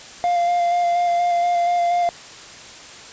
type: tone with vibrato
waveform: triangle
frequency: 698.5 Hz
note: F5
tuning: in tune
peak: -14 dBFS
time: 0.24-2.09 s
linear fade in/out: 0 ms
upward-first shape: square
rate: 4.2 Hz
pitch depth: 13 cents each way
effects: white hiss -39 dBFS RMS until 3.12 s + resampled to 16000 Hz